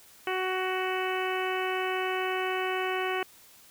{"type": "harmonic tone", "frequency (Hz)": 373, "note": "F#4", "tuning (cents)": 14, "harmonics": [1, 2, 3, 4, 5, 6, 7, 8], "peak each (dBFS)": [-31, -34, -36, -37, -38, -39, -39, -40], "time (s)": [0.27, 3.23], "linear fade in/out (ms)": 2, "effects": ["white hiss -55 dBFS RMS until 3.7 s"]}